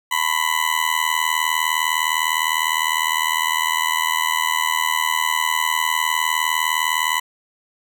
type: tone with amplitude modulation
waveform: 20% pulse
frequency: 997 Hz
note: B5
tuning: 16 cents sharp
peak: -9 dBFS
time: 0.11-7.2 s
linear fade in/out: 10 ms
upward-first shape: sine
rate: 79.8 Hz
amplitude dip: 90%
effects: none